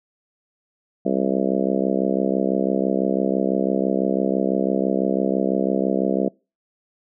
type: harmonic tone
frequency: 66 Hz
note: C2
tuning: 16 cents sharp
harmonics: 3 / 4 / 5 / 6 / 7 / 8 / 9 / 10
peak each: -24 / -25 / -26 / -27 / -27 / -28 / -29 / -29 dBFS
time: 1.05-6.29 s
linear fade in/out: 10 ms
effects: noise-tail reverb RT60 0.3 s tail -26 dB re dry